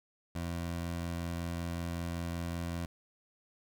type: tone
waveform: 20% pulse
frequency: 85.3 Hz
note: F2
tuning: 40 cents flat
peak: -30 dBFS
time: 0.35-2.86 s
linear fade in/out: 5 ms
effects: none